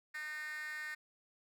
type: tone with high-pass filter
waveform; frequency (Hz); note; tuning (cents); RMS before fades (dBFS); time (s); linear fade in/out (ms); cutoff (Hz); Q
10% pulse; 304.7; D#4; -36; -43; 0.14-0.95; 10; 1800; 6.5
effects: none